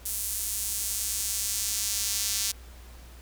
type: tone with high-pass filter sweep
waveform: square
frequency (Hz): 105.2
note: G#2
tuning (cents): +23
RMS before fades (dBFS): -30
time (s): 0.05-2.52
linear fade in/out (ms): 10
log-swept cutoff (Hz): 9500 to 5400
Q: 1.1
effects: added 60 Hz sine -45 dBFS peak until 3.21 s + pink hiss -53 dBFS RMS until 3.21 s